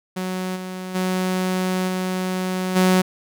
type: tone with level steps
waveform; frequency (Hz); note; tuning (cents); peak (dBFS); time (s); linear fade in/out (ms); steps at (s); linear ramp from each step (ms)
sawtooth; 185; F#3; 0; -20 / -25 / -16 / -18 / -10; 0.16-3.02; 10; 0.55 / 0.94 / 1.87 / 2.75; 20
effects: none